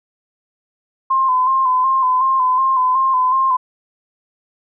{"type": "tone with vibrato", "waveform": "sine", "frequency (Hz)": 1038, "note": "C6", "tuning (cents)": -14, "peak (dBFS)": -12, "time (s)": [1.1, 3.57], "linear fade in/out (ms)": 10, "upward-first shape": "square", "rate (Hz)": 2.7, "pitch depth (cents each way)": 37, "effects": []}